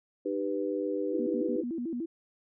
sine chord, Eb augmented, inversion none, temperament equal with one note detuned, 304.5 / 392 / 493.9 Hz, Eb4 / G4 / B4, -37 / 0 / 0 cents, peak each -33 dBFS, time 0.25-1.62 s, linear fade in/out 10 ms
sine tone with vibrato, 283.1 Hz, C#4, 37 cents sharp, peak -31 dBFS, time 1.12-2.06 s, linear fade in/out 10 ms, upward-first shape square, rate 6.8 Hz, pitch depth 270 cents each way
effects none

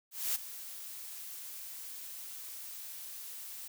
blue noise with ADSR envelope, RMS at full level -31 dBFS, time 0.11-3.68 s, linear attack 240 ms, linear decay 15 ms, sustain -14 dB, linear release 7 ms, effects none

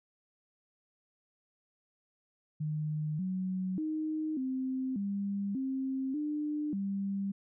sine tone with pitch steps, 152.8 / 186.3 / 311.3 / 260.7 / 199.7 / 265.4 / 299.3 / 197.2 Hz, D#3 / F#3 / D#4 / C4 / G3 / C4 / D4 / G3, -31 / +12 / +1 / -6 / +32 / +25 / +33 / +11 cents, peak -31 dBFS, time 2.6-7.32 s, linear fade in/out 10 ms, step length 590 ms, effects none

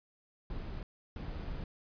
brown noise bursts at uneven times, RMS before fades -40 dBFS, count 2, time 0.5-0.83 / 1.16-1.64 s, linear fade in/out 2 ms, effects resampled to 11025 Hz

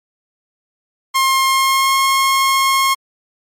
sawtooth tone with pitch glide, 1066 to 1078.4 Hz, C6 to C#6, +32 to -48 cents, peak -8 dBFS, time 1.14-2.95 s, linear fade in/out 20 ms, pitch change +20 cents, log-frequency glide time 1.47-1.96 s, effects MP3 64 kbps

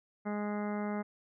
harmonic tone, 207.7 Hz, G#3, in tune, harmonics 1 / 2 / 3 / 4 / 5 / 6 / 7 / 8 / 9 / 10, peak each -34 / -41 / -42 / -43 / -50 / -47 / -50 / -55 / -56 / -51 dBFS, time 0.25-1.03 s, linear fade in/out 20 ms, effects none

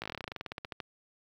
slowing click train, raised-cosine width 0.3 ms, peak -21 dBFS, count 20, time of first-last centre 0.02-0.802 s, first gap 17 ms, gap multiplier 1.09, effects high-pass 60 Hz 12 dB/octave + 10-bit

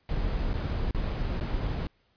brown noise with dropouts, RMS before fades -29 dBFS, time 0.09-1.87 s, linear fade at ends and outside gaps 1 ms, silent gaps 0.533-0.539 / 0.909-0.947 / 1.401-1.409 s, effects pink hiss -69 dBFS RMS until 2.16 s + resampled to 11025 Hz

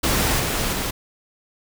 pink noise with level steps, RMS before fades -20 / -23 / -25 dBFS, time 0.03-0.91 s, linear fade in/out 10 ms, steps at 0.39 / 0.72 s, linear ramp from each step 10 ms, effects none

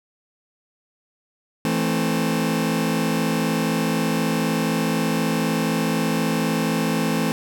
sawtooth chord, A minor, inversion second, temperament just, 165 / 220 / 264 Hz, E3 / A3 / C4, +2 / 0 / +16 cents, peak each -20 / -19 / -21 dBFS, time 1.65-7.32 s, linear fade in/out 0 ms, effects none

